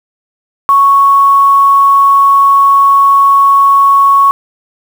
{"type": "tone with quantisation", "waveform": "sine", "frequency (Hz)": 1108.7, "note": "C#6", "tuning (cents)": 0, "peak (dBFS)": -3, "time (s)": [0.69, 4.31], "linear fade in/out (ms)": 0, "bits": 5, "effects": []}